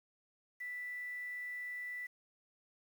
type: tone with quantisation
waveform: sine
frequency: 1975.5 Hz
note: B6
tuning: in tune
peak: -40 dBFS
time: 0.6-2.07 s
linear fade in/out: 10 ms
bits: 10
effects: none